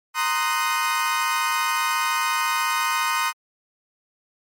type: chord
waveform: 30% pulse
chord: C half-diminished seventh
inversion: third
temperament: equal with one note detuned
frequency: 932.3 / 1046.5 / 1244.5 / 1501.5 Hz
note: Bb5 / C6 / Eb6 / Gb6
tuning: 0 / 0 / 0 / +25 cents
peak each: -24 / -23 / -22 / -26 dBFS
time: 0.14-3.33 s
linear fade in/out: 50 ms
effects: MP3 64 kbps